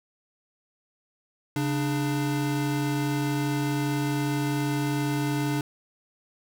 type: tone pair together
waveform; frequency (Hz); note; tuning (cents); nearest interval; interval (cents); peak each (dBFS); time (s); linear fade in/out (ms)
square; 138.59 / 295.9; C#3 / D4; 0 / +13; octave + minor second; 1313; -28; 1.56-5.61; 2
effects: none